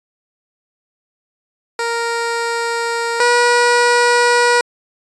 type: tone pair in turn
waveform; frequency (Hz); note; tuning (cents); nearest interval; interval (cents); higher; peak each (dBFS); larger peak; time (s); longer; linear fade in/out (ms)
15% pulse; 466.2 / 482.7; A#4 / B4; 0 / -40; minor second; 60; second; -11 / -4; second; 1.79-3.2 / 3.2-4.61; neither; 2
effects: resampled to 22050 Hz